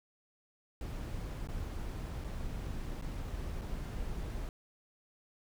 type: noise with dropouts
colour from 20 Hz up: brown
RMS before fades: -39 dBFS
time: 0.81-4.49 s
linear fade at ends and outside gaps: 1 ms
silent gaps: 1.473-1.487 / 2.24-2.244 / 3.014-3.022 / 3.613-3.617 s
effects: none